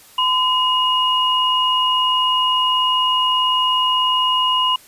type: tone pair together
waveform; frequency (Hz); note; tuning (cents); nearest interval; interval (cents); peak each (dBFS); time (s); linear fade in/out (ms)
sine; 1016.5 / 2875; B5 / F7; +50 / +50; octave + tritone; 1800; -17; 0.18-4.76; 5
effects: white hiss -46 dBFS RMS until 4.87 s + resampled to 32000 Hz